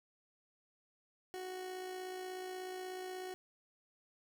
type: tone with amplitude modulation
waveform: 30% pulse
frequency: 370 Hz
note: F#4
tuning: in tune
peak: -38 dBFS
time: 1.34-3.34 s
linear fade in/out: 0 ms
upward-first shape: sine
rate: 56.5 Hz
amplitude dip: 35%
effects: none